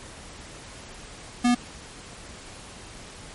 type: tone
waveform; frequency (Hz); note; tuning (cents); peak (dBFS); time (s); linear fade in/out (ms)
square; 243.3; B3; -26; -18; 1.44-1.55; 10
effects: pink hiss -43 dBFS RMS until 3.34 s + MP3 48 kbps